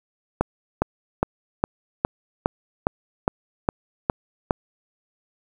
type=click train; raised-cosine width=1 ms; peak=-4 dBFS; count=11; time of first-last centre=0.41-4.508 s; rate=2.44 Hz; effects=7-bit